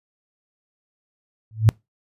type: tone with exponential growth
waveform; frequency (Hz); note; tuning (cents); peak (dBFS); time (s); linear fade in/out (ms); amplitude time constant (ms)
sine; 110; A2; 0; -6; 1.51-1.69; 0; 37
effects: noise-tail reverb RT60 0.2 s tail -25 dB re dry + resampled to 32000 Hz